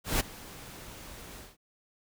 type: noise with ADSR envelope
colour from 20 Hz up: pink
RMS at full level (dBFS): -26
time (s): 0.04-1.57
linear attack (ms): 160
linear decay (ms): 14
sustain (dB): -20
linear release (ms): 180
effects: none